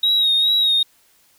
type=tone with vibrato; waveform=sine; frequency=3784 Hz; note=A#7; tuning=25 cents sharp; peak=-12 dBFS; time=0.03-0.83 s; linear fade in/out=5 ms; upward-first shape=sine; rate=2.4 Hz; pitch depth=45 cents each way; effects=tanh soft clip ceiling -11 dBFS + white hiss -57 dBFS RMS until 1.38 s